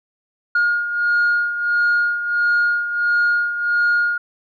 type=beating tone pair; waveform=sine; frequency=1426 / 1427.5 Hz; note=F6 / F6; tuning=+36 / +37 cents; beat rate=1.5 Hz; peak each=-15 / -21 dBFS; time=0.55-4.18 s; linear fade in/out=5 ms; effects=tanh soft clip ceiling -11 dBFS